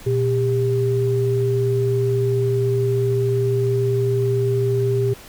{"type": "tone pair together", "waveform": "sine", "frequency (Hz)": [120.3, 398], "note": ["B2", "G4"], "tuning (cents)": [-45, 26], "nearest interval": "octave + major sixth", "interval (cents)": 2071, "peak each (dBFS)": -19, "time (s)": [0.06, 5.14], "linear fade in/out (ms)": 10, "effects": ["pink hiss -42 dBFS RMS until 5.28 s"]}